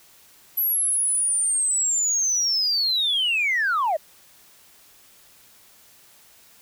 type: linear sweep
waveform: sine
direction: down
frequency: 11840 to 579 Hz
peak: -18 dBFS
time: 0.57-3.97 s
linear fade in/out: 10 ms
effects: tanh soft clip ceiling -16 dBFS + white hiss -53 dBFS RMS until 6.61 s